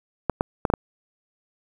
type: clicks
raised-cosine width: 1 ms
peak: -6 dBFS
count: 5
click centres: 0.297 / 0.409 / 0.652 / 0.701 / 0.738 s
effects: 7-bit